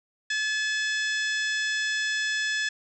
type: harmonic tone with a mistuned harmonic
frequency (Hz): 860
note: A5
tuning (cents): -40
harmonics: 2 / 3 / 4 / 5 / 6 / 7 / 8 / 9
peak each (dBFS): -26 / -37 / -34 / -44 / -36 / -43 / -43 / -42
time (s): 0.3-2.69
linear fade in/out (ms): 5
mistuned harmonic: 5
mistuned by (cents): -33
effects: none